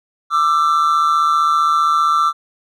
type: tone pair together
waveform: triangle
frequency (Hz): 1180.7 / 1336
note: D6 / E6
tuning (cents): +9 / +23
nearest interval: major second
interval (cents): 214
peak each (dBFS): -13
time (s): 0.3-2.33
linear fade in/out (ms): 50
effects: none